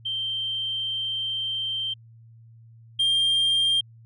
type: tone pair in turn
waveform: sine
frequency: 3136 / 3193 Hz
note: G7 / G7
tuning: 0 / +31 cents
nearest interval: unison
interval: 31 cents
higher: second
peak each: -25 / -16 dBFS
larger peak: second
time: 0.05-1.94 / 2.99-3.81 s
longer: first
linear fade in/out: 10 ms
effects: tanh soft clip ceiling -18 dBFS + added 114 Hz sine -47 dBFS peak until 4.05 s